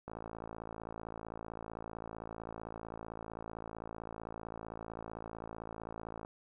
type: click train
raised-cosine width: 1 ms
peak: -29 dBFS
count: 344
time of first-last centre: 0.08-6.249 s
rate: 55.6 Hz
effects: none